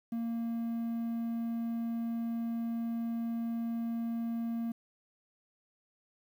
triangle tone with quantisation, 231.1 Hz, A#3, 15 cents flat, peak -30 dBFS, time 0.12-4.72 s, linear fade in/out 5 ms, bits 10, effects none

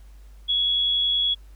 sine tone with amplitude modulation, 3357 Hz, G#7, 18 cents sharp, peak -18 dBFS, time 0.48-1.35 s, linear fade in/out 20 ms, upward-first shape sine, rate 90.6 Hz, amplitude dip 25%, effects added 50 Hz sine -43 dBFS peak until 1.55 s + pink hiss -61 dBFS RMS until 1.55 s

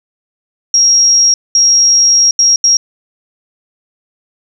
sine tone bursts at uneven times, 5610 Hz, F8, 7 cents sharp, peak -5 dBFS, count 4, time 0.74-1.34 / 1.55-2.31 / 2.39-2.56 / 2.64-2.77 s, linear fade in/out 2 ms, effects 7-bit

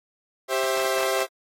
sawtooth chord, C major, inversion second, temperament equal with one note detuned, 392 / 528.4 / 659.3 Hz, G4 / C5 / E5, 0 / +17 / 0 cents, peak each -23 / -22 / -23 dBFS, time 0.48-1.27 s, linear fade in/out 50 ms, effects AAC 48 kbps

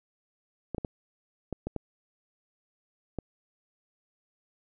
clicks, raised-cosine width 2 ms, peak -19 dBFS, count 7, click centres 0.747 / 0.782 / 0.848 / 1.527 / 1.67 / 1.763 / 3.187 s, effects none

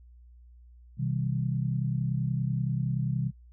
sine tone cluster, 128.4 / 158.9 / 195.4 Hz, C3 / D#3 / G3, -32 / +37 / -5 cents, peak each -28 / -31 / -35 dBFS, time 0.97-3.32 s, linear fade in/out 50 ms, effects noise-tail reverb RT60 0.1 s tail -24 dB re dry + added 60 Hz sine -50 dBFS peak until 3.52 s

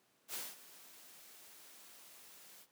white noise with ADSR envelope, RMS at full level -41 dBFS, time 0.28-2.67 s, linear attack 63 ms, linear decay 210 ms, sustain -17 dB, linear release 56 ms, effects pink hiss -73 dBFS RMS until 2.71 s + high-pass 200 Hz 12 dB/octave

